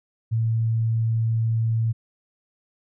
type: tone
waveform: sine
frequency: 113.2 Hz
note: A2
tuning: 50 cents sharp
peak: -19 dBFS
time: 0.31-1.93 s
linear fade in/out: 20 ms
effects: none